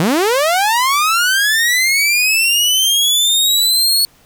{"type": "linear sweep", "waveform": "sawtooth", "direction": "up", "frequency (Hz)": [146.83, 4400], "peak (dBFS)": -8, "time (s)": [0, 4.05], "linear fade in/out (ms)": 0, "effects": ["pink hiss -50 dBFS RMS until 4.25 s"]}